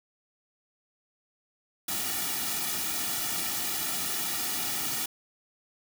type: noise with comb filter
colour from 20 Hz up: white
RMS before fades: -31 dBFS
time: 1.88-5.06 s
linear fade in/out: 5 ms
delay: 1.9 ms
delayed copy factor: -0.8
effects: none